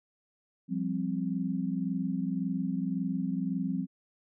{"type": "chord", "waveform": "sine", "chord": "F suspended second", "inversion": "none", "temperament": "just", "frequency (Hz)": [174.61, 196.44, 261.9], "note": ["F3", "G3", "C4"], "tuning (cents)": [0, 4, 2], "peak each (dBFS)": -33, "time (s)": [0.68, 3.87], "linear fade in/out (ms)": 50, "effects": []}